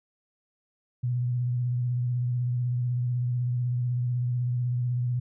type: tone with vibrato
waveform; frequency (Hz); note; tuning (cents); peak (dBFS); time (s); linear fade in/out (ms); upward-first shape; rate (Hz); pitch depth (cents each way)
sine; 123; B2; -7; -24; 1.03-5.2; 10; triangle; 16; 39
effects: none